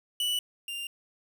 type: tone pair in turn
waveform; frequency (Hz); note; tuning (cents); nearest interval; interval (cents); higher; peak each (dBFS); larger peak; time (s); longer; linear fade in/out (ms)
45% pulse; 2960 / 2794; F#7 / F7; 0 / 0; minor second; 100; first; -26 / -34; first; 0.2-0.39 / 0.68-0.87; neither; 2
effects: none